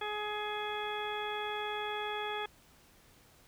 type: harmonic tone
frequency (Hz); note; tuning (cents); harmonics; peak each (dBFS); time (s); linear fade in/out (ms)
420; G#4; +19; 1 / 2 / 3 / 4 / 5 / 6 / 8; -40 / -39 / -43 / -43 / -47 / -46 / -43; 0.01-2.46; 5
effects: pink hiss -62 dBFS RMS until 3.47 s